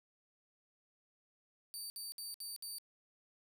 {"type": "tone bursts", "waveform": "20% pulse", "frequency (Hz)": 4613, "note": "D8", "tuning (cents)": -32, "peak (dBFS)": -37, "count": 5, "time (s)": [1.74, 2.784], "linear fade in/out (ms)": 0, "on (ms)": 160, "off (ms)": 61, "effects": []}